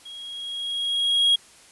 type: tone with level ramp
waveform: triangle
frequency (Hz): 3291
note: G#7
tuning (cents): -16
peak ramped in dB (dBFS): -36 to -13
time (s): 0.05-1.36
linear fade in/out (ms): 10
effects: white hiss -51 dBFS RMS until 1.71 s + resampled to 24000 Hz